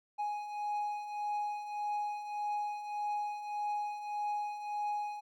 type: beating tone pair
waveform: triangle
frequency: 830.6 / 832.3 Hz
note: G#5 / G#5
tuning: 0 / +4 cents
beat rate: 1.7 Hz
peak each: -40 / -33 dBFS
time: 0.18-5.21 s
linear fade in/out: 20 ms
effects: none